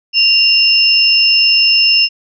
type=tone pair together; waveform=sine; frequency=2789 / 5273 Hz; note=F7 / E8; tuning=-3 / 0 cents; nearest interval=major seventh; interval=1103 cents; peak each=-10 dBFS; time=0.13-2.09 s; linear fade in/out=50 ms; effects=none